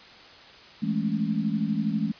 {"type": "chord", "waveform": "sine", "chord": "A major seventh", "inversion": "second", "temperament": "equal", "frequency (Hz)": [164.81, 207.7, 220, 277.2], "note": ["E3", "G#3", "A3", "C#4"], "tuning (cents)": [0, 0, 0, 0], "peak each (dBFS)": [-31, -27, -28, -33], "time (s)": [0.82, 2.12], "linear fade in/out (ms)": 10, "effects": ["white hiss -48 dBFS RMS until 2.19 s", "resampled to 11025 Hz"]}